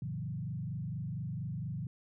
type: tone with frequency modulation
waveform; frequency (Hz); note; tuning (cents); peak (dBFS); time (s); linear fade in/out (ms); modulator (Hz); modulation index
sine; 140; C#3; +18; -35; 0.02-1.87; 2; 24.3; 1.5
effects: none